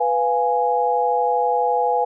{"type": "chord", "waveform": "sine", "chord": "F diminished", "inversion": "second", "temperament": "equal", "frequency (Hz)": [493.9, 698.5, 830.6], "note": ["Cb5", "F5", "Ab5"], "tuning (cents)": [0, 0, 0], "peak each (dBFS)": [-21, -23, -19], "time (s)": [0, 2.05], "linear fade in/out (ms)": 10, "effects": []}